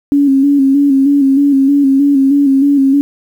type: tone with vibrato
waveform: sine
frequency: 277.2 Hz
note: C#4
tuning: in tune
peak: -6 dBFS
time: 0.12-3.01 s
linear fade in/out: 0 ms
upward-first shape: square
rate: 3.2 Hz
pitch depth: 43 cents each way
effects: 7-bit